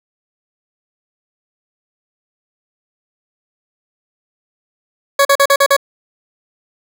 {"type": "tone bursts", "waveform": "20% pulse", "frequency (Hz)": 558, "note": "C#5", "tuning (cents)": 11, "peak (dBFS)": -3, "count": 6, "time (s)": [5.19, 5.766], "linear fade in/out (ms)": 5, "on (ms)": 61, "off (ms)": 42, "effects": []}